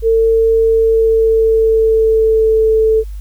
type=tone with pitch glide; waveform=sine; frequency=450.5 to 440.5 Hz; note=A4 to A4; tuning=+41 to +2 cents; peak=-8 dBFS; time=0.02-3.04 s; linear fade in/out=50 ms; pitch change=-39 cents; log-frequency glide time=0.56-2.7 s; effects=added 50 Hz sine -23 dBFS peak until 3.2 s + white hiss -50 dBFS RMS until 3.2 s